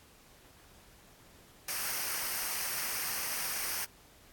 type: noise with comb filter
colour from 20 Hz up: white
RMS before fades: -35 dBFS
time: 1.68-3.85 s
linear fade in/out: 5 ms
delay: 0.27 ms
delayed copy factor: -0.55
effects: pink hiss -59 dBFS RMS until 4.32 s + AAC 64 kbps